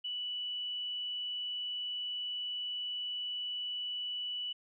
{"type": "tone", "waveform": "sine", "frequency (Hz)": 2960, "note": "F#7", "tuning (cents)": 0, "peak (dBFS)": -35, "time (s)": [0.04, 4.53], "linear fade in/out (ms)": 10, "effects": []}